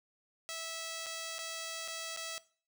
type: tone with dropouts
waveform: 5% pulse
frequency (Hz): 654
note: E5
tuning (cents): -14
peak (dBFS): -28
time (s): 0.49-2.38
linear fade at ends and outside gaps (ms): 0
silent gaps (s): 1.061-1.065 / 1.384-1.39 / 1.877-1.883 / 2.163-2.173
effects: noise-tail reverb RT60 0.4 s tail -17 dB re dry